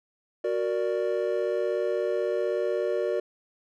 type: chord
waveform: triangle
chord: Gb augmented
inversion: none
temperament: equal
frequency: 370 / 466.2 / 587.3 Hz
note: Gb4 / Bb4 / D5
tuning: 0 / 0 / 0 cents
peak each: -27 dBFS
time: 0.44-3.2 s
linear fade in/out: 5 ms
effects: none